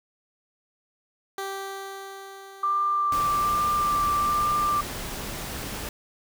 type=tone with exponential decay; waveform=15% pulse; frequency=390.4 Hz; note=G4; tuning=7 cents flat; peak=-23 dBFS; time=1.38-4.93 s; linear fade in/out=2 ms; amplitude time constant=770 ms
type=tone with vibrato; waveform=sine; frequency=1182 Hz; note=D6; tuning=11 cents sharp; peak=-21 dBFS; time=2.63-4.81 s; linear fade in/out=5 ms; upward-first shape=sine; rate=1.2 Hz; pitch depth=12 cents each way
type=noise; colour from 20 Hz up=pink; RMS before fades=-34 dBFS; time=3.12-5.89 s; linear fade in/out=2 ms
effects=none